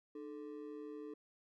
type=ring-modulated tone; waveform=triangle; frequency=369 Hz; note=F#4; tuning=5 cents flat; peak=-40 dBFS; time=0.15-1.14 s; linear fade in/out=5 ms; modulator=66.3 Hz; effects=none